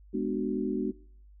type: chord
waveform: sine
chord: G# half-diminished seventh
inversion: none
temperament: just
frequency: 207.7 / 249.2 / 299 / 373.8 Hz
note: G#3 / B3 / D4 / F#4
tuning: 0 / +16 / +31 / +18 cents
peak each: -33 dBFS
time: 0.13-0.92 s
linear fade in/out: 20 ms
effects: noise-tail reverb RT60 0.6 s tail -24 dB re dry + added 50 Hz sine -51 dBFS peak until 1.4 s